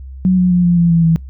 sine tone with pitch steps, 185 / 181.3 / 177.67 / 174.11 / 170.63 / 167.21 / 163.87 Hz, F#3 / F#3 / F3 / F3 / F3 / E3 / E3, 0 / -35 / +30 / -5 / -40 / +25 / -10 cents, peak -8 dBFS, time 0.25-1.16 s, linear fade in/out 0 ms, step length 130 ms, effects noise-tail reverb RT60 0.2 s tail -26 dB re dry + added 66 Hz sine -28 dBFS peak until 1.29 s

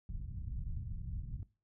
pink low-pass noise, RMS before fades -41 dBFS, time 0.09-1.43 s, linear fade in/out 2 ms, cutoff 140 Hz, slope 24 dB/octave, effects noise-tail reverb RT60 0.3 s tail -19 dB re dry

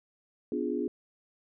sine chord, B diminished seventh, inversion none, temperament equal with one note detuned, 249.8 / 293.7 / 349.2 / 415.3 Hz, B3 / D4 / F4 / Ab4, +20 / 0 / 0 / 0 cents, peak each -34 dBFS, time 0.52-0.88 s, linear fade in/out 2 ms, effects none

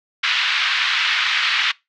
white band-pass noise, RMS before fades -19 dBFS, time 0.23-1.72 s, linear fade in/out 10 ms, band 1300 to 3700 Hz, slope 24 dB/octave, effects noise-tail reverb RT60 0.2 s tail -22 dB re dry + low-pass 6000 Hz 12 dB/octave

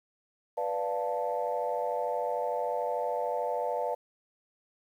sine chord, B half-diminished seventh, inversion none, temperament equal, 493.9 / 587.3 / 698.5 / 880 Hz, B4 / D5 / F5 / A5, 0 / 0 / 0 / 0 cents, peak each -33 / -33 / -34 / -34 dBFS, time 0.57-3.95 s, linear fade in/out 10 ms, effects tanh soft clip ceiling -19 dBFS + 10-bit

